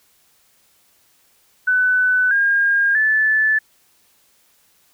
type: tone with pitch steps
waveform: sine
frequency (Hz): 1500 / 1617 / 1743.1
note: F#6 / G#6 / A6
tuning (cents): +23 / -47 / -17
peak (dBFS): -13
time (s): 1.67-3.59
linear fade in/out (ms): 10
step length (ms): 640
effects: white hiss -58 dBFS RMS until 4.93 s